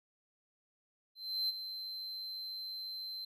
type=tone with ADSR envelope; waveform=triangle; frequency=4097 Hz; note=C8; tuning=37 cents flat; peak=-29 dBFS; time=1.15-3.25 s; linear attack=340 ms; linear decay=23 ms; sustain=-10 dB; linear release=5 ms; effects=none